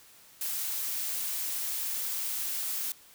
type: noise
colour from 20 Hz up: blue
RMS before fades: -33 dBFS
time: 0.41-2.92 s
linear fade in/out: 2 ms
effects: white hiss -56 dBFS RMS until 3.14 s